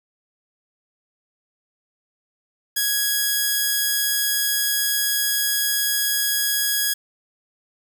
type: tone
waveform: 5% pulse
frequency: 1661.2 Hz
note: G#6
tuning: in tune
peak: -8 dBFS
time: 2.76-6.94 s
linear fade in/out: 10 ms
effects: none